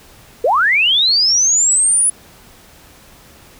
sine linear sweep, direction up, 423.5 to 10000 Hz, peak -10 dBFS, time 0.44-2.1 s, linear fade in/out 5 ms, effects pink hiss -44 dBFS RMS until 3.59 s

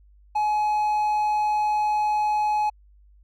triangle tone, 845 Hz, G#5, 30 cents sharp, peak -18 dBFS, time 0.35-2.7 s, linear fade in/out 10 ms, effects added 50 Hz sine -51 dBFS peak until 3.23 s

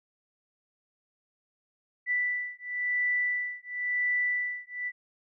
sine beating tone pair, 1975 / 1975.96 Hz, B6 / B6, 0 / 0 cents, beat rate 0.96 Hz, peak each -30 dBFS, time 2.06-4.92 s, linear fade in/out 50 ms, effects none

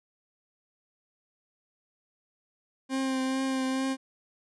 40% pulse tone with vibrato, 263.9 Hz, C4, 15 cents sharp, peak -26 dBFS, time 2.89-3.97 s, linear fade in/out 50 ms, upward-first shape triangle, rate 2.3 Hz, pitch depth 21 cents each way, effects resampled to 24000 Hz

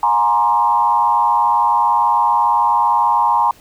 sine tone with frequency modulation, 944 Hz, A#5, 22 cents sharp, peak -11 dBFS, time 0.03-3.51 s, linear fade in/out 2 ms, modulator 107 Hz, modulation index 1.2, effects pink hiss -47 dBFS RMS until 3.6 s

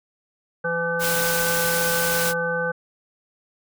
harmonic tone, 168.7 Hz, E3, 40 cents sharp, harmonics 1 / 3 / 5 / 7 / 9, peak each -32 / -25 / -33 / -34 / -25 dBFS, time 0.64-2.72 s, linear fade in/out 10 ms
white noise, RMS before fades -25 dBFS, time 0.99-2.34 s, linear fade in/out 50 ms
effects none

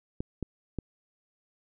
clicks, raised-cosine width 3 ms, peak -19 dBFS, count 3, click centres 0.205 / 0.427 / 0.787 s, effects none

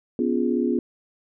sine chord, C# dominant seventh, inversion third, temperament equal with one note detuned, 246.9 / 283.7 / 349.2 / 415.3 Hz, B3 / C#4 / E#4 / G#4, 0 / +40 / 0 / 0 cents, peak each -23 / -27 / -25 / -28 dBFS, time 0.19-0.79 s, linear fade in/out 2 ms, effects none

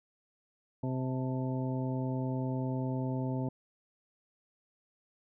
harmonic tone with a mistuned harmonic, 130 Hz, C3, 11 cents flat, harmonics 1 / 2 / 3 / 4 / 5 / 7, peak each -33 / -35 / -43 / -44 / -44 / -45 dBFS, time 0.83-3.49 s, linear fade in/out 5 ms, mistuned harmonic 7, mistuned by -48 cents, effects none

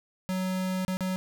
square tone with dropouts, 186.1 Hz, F#3, 10 cents sharp, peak -28 dBFS, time 0.29-1.16 s, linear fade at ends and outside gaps 0 ms, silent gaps 0.849-0.881 / 0.97-1.007 s, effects none

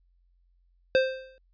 square tone with exponential decay, 523.3 Hz, C5, in tune, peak -17 dBFS, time 0.95-1.38 s, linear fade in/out 0 ms, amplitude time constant 92 ms, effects added 44 Hz sine -62 dBFS peak until 1.53 s + resampled to 11025 Hz

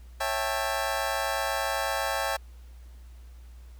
25% pulse chord, A dominant seventh, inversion first, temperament just, 550 / 660 / 792 / 880 Hz, C#5 / E5 / G5 / A5, -14 / +2 / +18 / 0 cents, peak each -29 dBFS, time 0.2-2.37 s, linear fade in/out 10 ms, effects added 60 Hz sine -44 dBFS peak until 3.79 s + pink hiss -62 dBFS RMS until 3.79 s

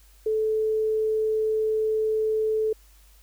sine tone, 435.6 Hz, A4, 17 cents flat, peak -21 dBFS, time 0.26-2.73 s, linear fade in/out 5 ms, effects added 50 Hz sine -52 dBFS peak until 3.22 s + white hiss -59 dBFS RMS until 3.22 s

